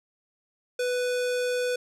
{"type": "tone with low-pass filter", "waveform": "square", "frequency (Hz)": 495.5, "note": "B4", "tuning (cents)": 6, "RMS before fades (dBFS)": -27, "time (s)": [0.79, 1.76], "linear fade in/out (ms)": 5, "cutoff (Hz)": 10000, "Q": 0.84, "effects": []}